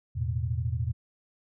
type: chord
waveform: sine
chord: E suspended fourth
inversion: none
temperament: equal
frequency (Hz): 82.41 / 110 / 123.47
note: E2 / A2 / B2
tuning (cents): 0 / 0 / 0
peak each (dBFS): -31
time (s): 0.15-0.93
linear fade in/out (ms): 20
effects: none